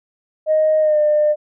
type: tone with pitch glide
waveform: sine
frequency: 622.3 to 601.4 Hz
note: D#5 to D5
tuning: 0 to +41 cents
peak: -11 dBFS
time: 0.46-1.36 s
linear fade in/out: 50 ms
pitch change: -59 cents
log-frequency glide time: 0.8-0.99 s
effects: tanh soft clip ceiling -7 dBFS